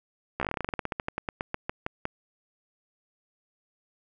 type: slowing click train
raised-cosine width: 0.5 ms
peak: -14 dBFS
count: 25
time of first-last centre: 0.4-2.054 s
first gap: 14 ms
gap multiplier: 1.12
effects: none